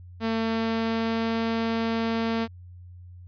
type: tone with pitch glide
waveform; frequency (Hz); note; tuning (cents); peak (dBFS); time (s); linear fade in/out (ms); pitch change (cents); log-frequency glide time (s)
sawtooth; 225.1 to 227.2; A3 to A#3; +40 to -44; -20; 0.2-2.48; 50; +16; 0.37-1.44
effects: added 89 Hz sine -42 dBFS peak until 3.27 s + resampled to 11025 Hz